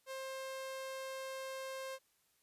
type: tone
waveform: sawtooth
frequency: 530 Hz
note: C5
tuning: 22 cents sharp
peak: -38 dBFS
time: 0.06-1.99 s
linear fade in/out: 50 ms
effects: white hiss -75 dBFS RMS until 2.42 s + resampled to 32000 Hz